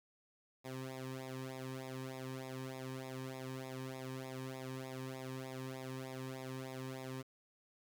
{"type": "tone with flanger", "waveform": "sawtooth", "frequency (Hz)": 130.81, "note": "C3", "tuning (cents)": 0, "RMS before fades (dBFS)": -45, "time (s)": [0.64, 7.23], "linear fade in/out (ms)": 20, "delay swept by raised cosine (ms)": [0.66, 1.47], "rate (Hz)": 3.3, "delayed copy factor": -1, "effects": ["12-bit"]}